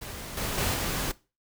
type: noise with level steps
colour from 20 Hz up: pink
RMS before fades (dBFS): -39 / -31 / -27 / -30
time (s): 0.01-1.12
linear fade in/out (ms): 10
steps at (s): 0.37 / 0.58 / 0.74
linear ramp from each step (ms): 2
effects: noise-tail reverb RT60 0.3 s tail -20 dB re dry